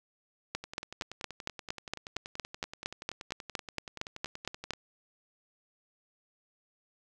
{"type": "two click trains", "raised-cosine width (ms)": 0.2, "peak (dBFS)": [-24, -15], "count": [44, 19], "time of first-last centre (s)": [[0.64, 4.735], [0.55, 4.707]], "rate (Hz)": [10.5, 4.33], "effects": []}